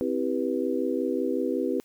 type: chord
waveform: sine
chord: C major seventh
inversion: none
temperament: just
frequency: 261.6 / 327 / 392.4 / 490.5 Hz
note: C4 / E4 / G4 / B4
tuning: 0 / -14 / +2 / -12 cents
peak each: -29 / -30 / -30 / -30 dBFS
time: 0.01-1.8 s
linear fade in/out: 0 ms
effects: white hiss -62 dBFS RMS until 1.84 s